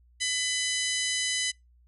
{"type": "harmonic tone with a mistuned harmonic", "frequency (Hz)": 1000, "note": "B5", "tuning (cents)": 21, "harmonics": [2, 3, 4, 5, 6, 7, 8, 9, 10], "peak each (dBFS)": [-32, -33, -34, -35, -35, -38, -40, -42, -37], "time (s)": [0.2, 1.52], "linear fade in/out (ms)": 20, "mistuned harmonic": 6, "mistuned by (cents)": 58, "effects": ["noise-tail reverb RT60 0.2 s tail -26 dB re dry", "added 60 Hz sine -57 dBFS peak until 1.87 s"]}